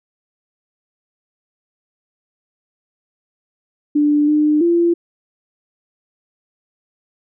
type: tone with pitch steps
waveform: sine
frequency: 295 / 301.2 / 341.9 Hz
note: D4 / D4 / F4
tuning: +8 / +44 / -37 cents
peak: -11 dBFS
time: 3.95-4.94 s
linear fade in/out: 10 ms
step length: 330 ms
effects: none